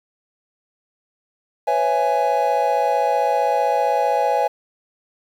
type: chord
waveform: triangle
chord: C# minor seventh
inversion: third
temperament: just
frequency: 498.9 / 554.4 / 665.2 / 831.5 Hz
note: B4 / C#5 / E5 / G#5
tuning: +17 / 0 / +16 / +2 cents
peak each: -22 / -21 / -21 / -17 dBFS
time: 1.67-4.48 s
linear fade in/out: 10 ms
effects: 8-bit